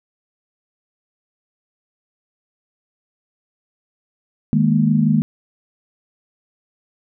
sine chord, D# suspended fourth, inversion none, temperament just, 155.56 / 207.4 / 233.3 Hz, D#3 / G#3 / A#3, 0 / -2 / +2 cents, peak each -17 dBFS, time 4.53-5.22 s, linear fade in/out 0 ms, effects none

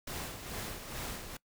pink noise with tremolo, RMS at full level -39 dBFS, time 0.07-1.37 s, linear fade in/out 5 ms, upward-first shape sine, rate 2.3 Hz, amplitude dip 55%, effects noise-tail reverb RT60 0.1 s tail -22 dB re dry

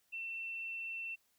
sine tone, 2692 Hz, E7, 36 cents sharp, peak -39 dBFS, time 0.12-1.16 s, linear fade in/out 20 ms, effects white hiss -75 dBFS RMS until 1.38 s

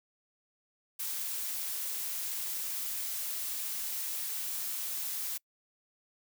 blue noise, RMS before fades -36 dBFS, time 0.99-5.38 s, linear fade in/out 10 ms, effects noise-tail reverb RT60 0.1 s tail -26 dB re dry

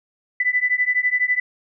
sine beating tone pair, 1986 / 1998 Hz, B6 / B6, +9 / +20 cents, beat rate 12 Hz, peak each -20 dBFS, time 0.4-1.4 s, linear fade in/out 5 ms, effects none

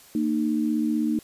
sine tone pair together, 229.6 / 305.5 Hz, A#3 / D#4, -26 / -32 cents, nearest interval perfect fourth, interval 494 cents, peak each -24 dBFS, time 0.15-1.19 s, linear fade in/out 2 ms, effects white hiss -51 dBFS RMS until 1.23 s + resampled to 32000 Hz

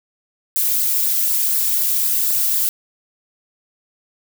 violet noise with flanger, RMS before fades -18 dBFS, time 0.56-2.69 s, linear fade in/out 0 ms, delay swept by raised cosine 0.31 to 4.01 ms, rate 4 Hz, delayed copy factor -0.8, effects none

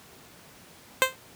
10% pulse tone with exponential decay, 521 Hz, C5, 7 cents flat, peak -6 dBFS, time 1.02-1.16 s, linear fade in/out 0 ms, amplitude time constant 29 ms, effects pink hiss -51 dBFS RMS until 1.35 s + high-pass 100 Hz 12 dB/octave

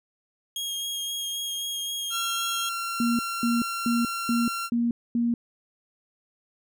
sawtooth tone with vibrato, 3261 Hz, G#7, 32 cents flat, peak -26 dBFS, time 0.56-2.69 s, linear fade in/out 2 ms, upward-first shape sine, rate 3.8 Hz, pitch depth 13 cents each way
sawtooth tone, 1368 Hz, F6, 36 cents flat, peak -25 dBFS, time 2.1-4.7 s, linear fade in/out 50 ms
sine tone bursts, 235.9 Hz, A#3, 21 cents sharp, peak -21 dBFS, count 6, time 3-5.34 s, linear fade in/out 2 ms, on 190 ms, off 240 ms
effects none

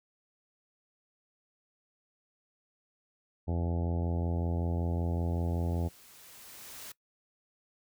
harmonic tone, 85.3 Hz, F2, 40 cents flat, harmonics 1 / 2 / 3 / 4 / 5 / 6 / 7 / 8 / 9 / 10, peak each -30 / -36 / -40 / -42 / -44 / -46 / -47 / -48 / -49 / -50 dBFS, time 3.47-5.89 s, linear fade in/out 20 ms
white noise with exponential growth, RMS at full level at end -44 dBFS, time 4.02-6.92 s, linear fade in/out 5 ms, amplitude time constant 630 ms
effects noise-tail reverb RT60 0.1 s tail -20 dB re dry

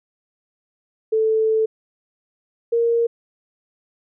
sine tone pair in turn, 440 / 466 Hz, A4 / A#4, 0 / -1 cents, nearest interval minor second, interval 99 cents, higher second, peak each -15 dBFS, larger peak neither, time 1.12-1.66 / 2.72-3.07 s, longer first, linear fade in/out 10 ms, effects none

